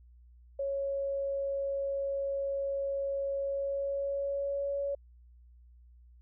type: tone with pitch glide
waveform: sine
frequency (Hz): 553 to 561.4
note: C#5 to C#5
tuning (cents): -4 to +22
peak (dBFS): -30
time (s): 0.59-4.95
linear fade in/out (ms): 5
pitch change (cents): +26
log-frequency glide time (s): 3.38-4.75
effects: added 60 Hz sine -54 dBFS peak until 6.21 s